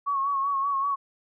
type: tone with vibrato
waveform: sine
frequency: 1108.7 Hz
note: C#6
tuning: in tune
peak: -23 dBFS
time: 0.06-0.96 s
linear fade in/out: 20 ms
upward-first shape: sine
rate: 5.2 Hz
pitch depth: 45 cents each way
effects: none